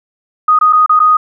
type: tone with dropouts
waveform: sine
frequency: 1244.5 Hz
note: D#6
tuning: in tune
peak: -5 dBFS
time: 0.48-1.17 s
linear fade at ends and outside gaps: 5 ms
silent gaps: 0.589-0.611 / 0.727-0.731 / 0.862-0.894 / 0.993-1 s
effects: none